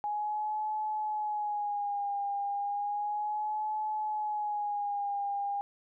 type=tone with vibrato; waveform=sine; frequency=830.6 Hz; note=G#5; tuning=in tune; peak=-30 dBFS; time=0.04-5.61 s; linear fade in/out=0 ms; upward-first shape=sine; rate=0.33 Hz; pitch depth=54 cents each way; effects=none